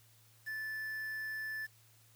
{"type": "tone with quantisation", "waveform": "triangle", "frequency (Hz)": 1750, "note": "A6", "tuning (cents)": -10, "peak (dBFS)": -36, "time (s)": [0.46, 1.67], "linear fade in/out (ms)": 20, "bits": 9, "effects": ["added 112 Hz sine -65 dBFS peak until 2.15 s", "white hiss -66 dBFS RMS until 2.15 s"]}